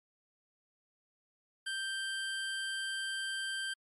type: tone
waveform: 25% pulse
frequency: 1570 Hz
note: G6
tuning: 2 cents sharp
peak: -31 dBFS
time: 1.66-3.74 s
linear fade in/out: 10 ms
effects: MP3 48 kbps